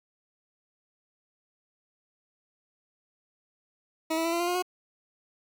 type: tone with pitch steps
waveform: 20% pulse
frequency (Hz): 320.4 / 327.1 / 334 / 341 / 348.2 / 355.5 / 363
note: E4 / E4 / E4 / F4 / F4 / F4 / F#4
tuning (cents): -49 / -13 / +23 / -41 / -5 / +31 / -33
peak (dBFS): -21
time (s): 4.1-4.625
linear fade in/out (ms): 10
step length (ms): 75
effects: 9-bit